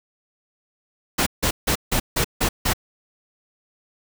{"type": "noise bursts", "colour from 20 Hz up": "pink", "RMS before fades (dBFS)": -20, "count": 7, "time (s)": [1.18, 2.735], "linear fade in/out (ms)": 10, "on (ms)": 85, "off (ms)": 160, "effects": []}